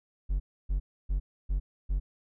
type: tone bursts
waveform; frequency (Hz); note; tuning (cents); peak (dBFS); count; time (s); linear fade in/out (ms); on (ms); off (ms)
triangle; 46.44; F#1; +7; -23; 5; 0.29-2; 20; 110; 290
effects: none